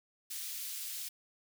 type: high-pass noise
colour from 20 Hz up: white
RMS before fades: -41 dBFS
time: 0.3-1.09 s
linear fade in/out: 10 ms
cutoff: 2900 Hz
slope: 12 dB/octave
effects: none